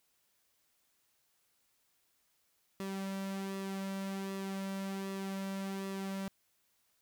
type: tone with flanger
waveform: sawtooth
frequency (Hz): 194.1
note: G3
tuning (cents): -17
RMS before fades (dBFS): -39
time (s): 2.8-6.28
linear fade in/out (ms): 0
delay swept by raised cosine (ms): 1.3 to 2.8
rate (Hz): 1.3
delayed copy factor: -0.5
effects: white hiss -75 dBFS RMS until 7.01 s